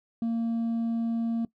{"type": "tone with hard clipping", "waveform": "triangle", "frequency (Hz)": 230, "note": "A#3", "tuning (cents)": -23, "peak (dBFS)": -24, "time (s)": [0.22, 1.45], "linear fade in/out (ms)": 2, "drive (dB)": 1, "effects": ["noise-tail reverb RT60 0.1 s tail -20 dB re dry"]}